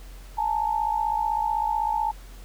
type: tone pair together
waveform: sine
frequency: 848 / 903.9 Hz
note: G#5 / A5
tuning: +36 / +46 cents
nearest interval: minor second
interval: 110 cents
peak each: -25 dBFS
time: 0.37-2.12 s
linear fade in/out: 20 ms
effects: added 44 Hz sine -40 dBFS peak until 2.44 s + pink hiss -51 dBFS RMS until 2.44 s